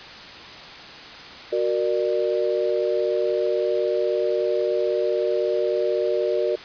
sine chord, Gb augmented, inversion none, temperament equal with one note detuned, 370 / 466.2 / 596.2 Hz, Gb4 / Bb4 / D5, 0 / 0 / +26 cents, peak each -24 dBFS, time 1.52-6.56 s, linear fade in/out 10 ms, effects white hiss -39 dBFS RMS until 6.64 s + resampled to 11025 Hz

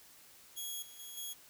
10% pulse tone with level steps, 3322 Hz, G#7, in tune, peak -31 / -44 / -38 / -32 dBFS, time 0.56-1.34 s, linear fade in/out 20 ms, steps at 0.82 / 0.99 / 1.17 s, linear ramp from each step 5 ms, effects white hiss -59 dBFS RMS until 1.49 s

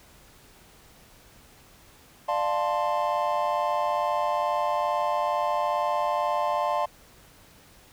triangle chord, D minor seventh, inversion none, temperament equal with one note detuned, 596.2 / 698.5 / 880 / 1046.5 Hz, D5 / F5 / A5 / C6, +26 / 0 / 0 / 0 cents, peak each -27 dBFS, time 2.28-6.86 s, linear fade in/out 10 ms, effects pink hiss -54 dBFS RMS until 7.92 s

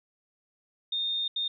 sine tone bursts at uneven times, 3656 Hz, A#7, 34 cents flat, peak -27 dBFS, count 2, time 0.92-1.28 / 1.36-1.48 s, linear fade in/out 5 ms, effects none

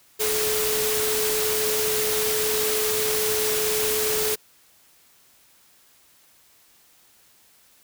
sine tone in noise, 430.2 Hz, A4, 39 cents flat, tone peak -25 dBFS, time 0.19-4.36 s, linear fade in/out 20 ms, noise white, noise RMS -25 dBFS, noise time 0.19-4.36 s, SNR -3 dB, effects white hiss -57 dBFS RMS until 7.83 s

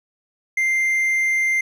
triangle tone, 2093 Hz, C7, in tune, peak -15 dBFS, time 0.57-1.61 s, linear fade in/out 5 ms, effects none

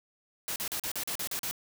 white noise bursts, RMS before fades -34 dBFS, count 9, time 0.48-1.511 s, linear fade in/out 0 ms, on 79 ms, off 40 ms, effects none

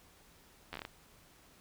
slowing click train, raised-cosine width 0.3 ms, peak -25 dBFS, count 7, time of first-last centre 0.73-0.851 s, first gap 11 ms, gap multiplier 1.24, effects pink hiss -62 dBFS RMS until 1.6 s

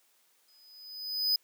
square tone with exponential growth, 5000 Hz, D#8, 8 cents sharp, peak -23 dBFS, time 0.48-1.36 s, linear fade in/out 5 ms, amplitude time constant 190 ms, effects white hiss -68 dBFS RMS until 1.43 s + high-pass 300 Hz 12 dB/octave

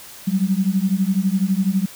sine beating tone pair, 185.7 / 197.7 Hz, F#3 / G3, +7 / +15 cents, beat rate 12 Hz, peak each -19 dBFS, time 0.27-1.86 s, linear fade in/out 10 ms, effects white hiss -40 dBFS RMS until 1.95 s

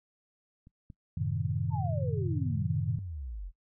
clicks, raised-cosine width 5 ms, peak -41 / -34 dBFS, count 2, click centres 0.671 / 0.902 s
sine chord, F# diminished seventh, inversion none, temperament equal, 92.5 / 110 / 130.81 / 155.56 Hz, F#2 / A2 / C3 / Eb3, 0 / 0 / 0 / 0 cents, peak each -34 dBFS, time 1.17-2.99 s, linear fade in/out 5 ms
sine exponential sweep, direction down, 932.3 to 41.2 Hz, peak -36 dBFS, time 1.7-3.52 s, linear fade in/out 50 ms
effects noise-tail reverb RT60 0.1 s tail -22 dB re dry

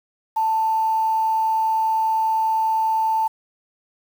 sine tone with quantisation, 885 Hz, A5, 10 cents sharp, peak -17 dBFS, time 0.36-3.28 s, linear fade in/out 10 ms, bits 7, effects none

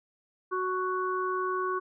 harmonic tone, 370.6 Hz, F#4, 3 cents sharp, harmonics 1 / 3 / 4, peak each -31 / -30 / -37 dBFS, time 0.51-1.8 s, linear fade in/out 20 ms, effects none

